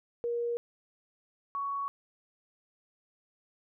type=tone pair in turn; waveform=sine; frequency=473.4 / 1117.8 Hz; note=A#4 / C#6; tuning=+27 / +14 cents; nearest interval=octave + minor third; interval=1487 cents; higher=second; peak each=-29 / -31 dBFS; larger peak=first; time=0.24-0.57 / 1.55-1.88 s; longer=neither; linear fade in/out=0 ms; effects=none